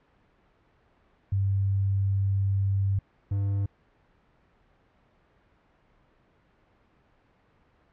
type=tone pair in turn; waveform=sine / triangle; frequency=98 / 99.48 Hz; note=G2 / G2; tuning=0 / +26 cents; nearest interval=unison; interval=26 cents; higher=second; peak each=-22 dBFS; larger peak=neither; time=1.32-2.99 / 3.31-3.66 s; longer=first; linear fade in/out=5 ms; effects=pink hiss -64 dBFS RMS until 7.92 s + low-pass 2000 Hz 12 dB/octave